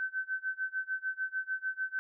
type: tone with tremolo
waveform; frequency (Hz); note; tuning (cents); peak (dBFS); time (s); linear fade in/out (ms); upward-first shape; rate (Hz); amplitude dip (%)
sine; 1533; G6; -39; -29; 0-1.99; 0; sine; 6.7; 95
effects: none